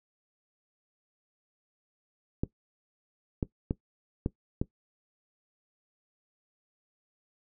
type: clicks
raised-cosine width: 3 ms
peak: -15 dBFS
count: 5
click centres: 2.435 / 3.428 / 3.709 / 4.261 / 4.615 s
effects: noise-tail reverb RT60 0.1 s tail -18 dB re dry